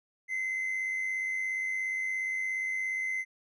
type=tone with amplitude modulation; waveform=triangle; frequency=2058 Hz; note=C7; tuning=29 cents flat; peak=-25 dBFS; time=0.28-3.25 s; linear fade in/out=50 ms; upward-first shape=sine; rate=97.1 Hz; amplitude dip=50%; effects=tanh soft clip ceiling -24 dBFS + resampled to 32000 Hz